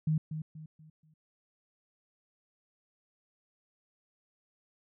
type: tone with echo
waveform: sine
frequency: 156 Hz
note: D#3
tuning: 5 cents sharp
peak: -25 dBFS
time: 0.07-0.18 s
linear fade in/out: 5 ms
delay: 240 ms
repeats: 4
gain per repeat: -9 dB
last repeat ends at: 1.14 s
effects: none